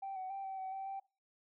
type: tone with pitch steps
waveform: sine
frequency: 780 / 751 / 783 / 770 / 759 / 774 / 780 Hz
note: G5 / F#5 / G5 / G5 / F#5 / G5 / G5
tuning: -9 / +26 / -2 / -31 / +44 / -22 / -9 cents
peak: -38 dBFS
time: 0.02-1 s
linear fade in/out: 10 ms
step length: 140 ms
effects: noise-tail reverb RT60 0.3 s tail -20 dB re dry + tanh soft clip ceiling -36 dBFS